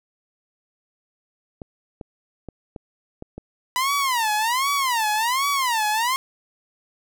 clicks, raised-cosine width 2 ms, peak -21 dBFS, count 6, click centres 1.618 / 2.012 / 2.487 / 2.762 / 3.224 / 3.38 s
sawtooth tone with vibrato, 980 Hz, B5, 14 cents flat, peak -16 dBFS, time 3.76-6.16 s, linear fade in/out 0 ms, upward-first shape sine, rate 1.3 Hz, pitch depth 260 cents each way
effects none

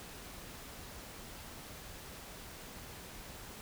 silence, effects pink hiss -49 dBFS RMS until 3.61 s

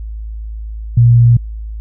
sine tone, 118.8 Hz, A#2, 33 cents sharp, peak -4 dBFS, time 0.97-1.37 s, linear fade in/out 5 ms, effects added 54 Hz sine -22 dBFS peak until 1.8 s

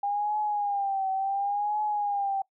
sine tone with vibrato, 805 Hz, G5, 46 cents sharp, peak -25 dBFS, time 0.03-2.42 s, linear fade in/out 5 ms, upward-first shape triangle, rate 0.7 Hz, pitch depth 94 cents each way, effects noise-tail reverb RT60 0.1 s tail -21 dB re dry

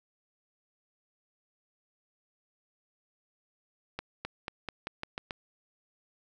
accelerating click train, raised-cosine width 0.3 ms, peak -19 dBFS, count 8, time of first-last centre 3.99-5.308 s, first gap 260 ms, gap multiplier 0.89, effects none

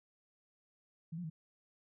sine tone with pitch steps, 162.7 / 177.2 / 158.3 Hz, E3 / F3 / D#3, -22 / +25 / +30 cents, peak -39 dBFS, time 1.12-1.3 s, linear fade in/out 10 ms, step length 60 ms, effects none

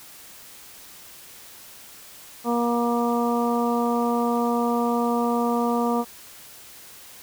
harmonic tone, 237.3 Hz, A#3, 31 cents sharp, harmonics 1 / 2 / 3 / 4 / 5, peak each -23 / -26 / -28 / -29 / -30 dBFS, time 2.44-6.05 s, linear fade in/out 50 ms, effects white hiss -45 dBFS RMS until 7.22 s

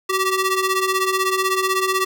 sawtooth ring-modulated tone, 770 Hz, G5, 31 cents flat, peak -11 dBFS, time 0.09-2.05 s, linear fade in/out 10 ms, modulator 393 Hz, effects none

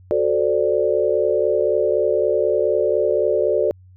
sine chord, D dominant seventh, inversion first, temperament equal, 370 / 440 / 523.3 / 587.3 Hz, F#4 / A4 / C5 / D5, 0 / 0 / 0 / 0 cents, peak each -22 / -20 / -23 / -20 dBFS, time 0.11-3.71 s, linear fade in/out 0 ms, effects added 92 Hz sine -44 dBFS peak until 3.96 s

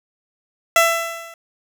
15% pulse tone with level ramp, 668 Hz, E5, 23 cents sharp, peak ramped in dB -3 to -32 dBFS, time 0.76-1.34 s, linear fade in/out 2 ms, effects none

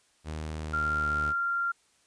sawtooth tone with pitch glide, 77.78 to 74.65 Hz, D#2 to D2, 0 to +29 cents, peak -30 dBFS, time 0.24-1.34 s, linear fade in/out 50 ms, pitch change -71 cents, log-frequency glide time 0.62-1.14 s
sine tone, 1386 Hz, F6, 14 cents flat, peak -26 dBFS, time 0.73-1.72 s, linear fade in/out 10 ms
effects white hiss -66 dBFS RMS until 2.06 s + resampled to 22050 Hz

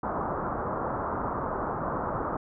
white low-pass noise, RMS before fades -31 dBFS, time 0.03-2.37 s, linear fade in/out 5 ms, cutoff 1300 Hz, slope 48 dB/octave, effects none

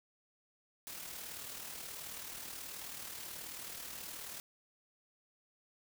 white noise with amplitude modulation, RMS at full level -44 dBFS, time 0.87-4.4 s, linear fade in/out 0 ms, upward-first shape sine, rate 38.6 Hz, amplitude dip 45%, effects none

